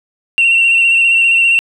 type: tone with vibrato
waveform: sine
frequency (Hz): 2728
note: F7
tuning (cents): -41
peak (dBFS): -6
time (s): 0.38-1.59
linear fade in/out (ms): 0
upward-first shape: square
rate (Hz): 15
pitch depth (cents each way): 21
effects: tanh soft clip ceiling -4 dBFS + 8-bit